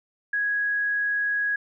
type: tone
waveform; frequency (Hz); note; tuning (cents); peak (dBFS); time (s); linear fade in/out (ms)
sine; 1661.2; G#6; 0; -22; 0.33-1.56; 5
effects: none